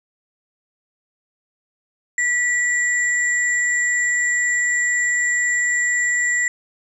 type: tone pair together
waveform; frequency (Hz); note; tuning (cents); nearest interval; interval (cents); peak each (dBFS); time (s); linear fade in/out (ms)
sine; 1947 / 7351; B6 / A#8; -25 / -25; octave + major seventh; 2300; -17 / -25; 2.18-6.48; 2
effects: none